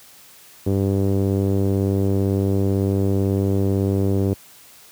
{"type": "tone with low-pass filter", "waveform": "sawtooth", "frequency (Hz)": 98, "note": "G2", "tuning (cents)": 0, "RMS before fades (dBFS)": -19, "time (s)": [0.66, 4.34], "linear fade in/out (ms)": 10, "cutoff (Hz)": 420, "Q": 2.1, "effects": ["white hiss -47 dBFS RMS until 4.91 s", "high-pass 60 Hz 12 dB/octave"]}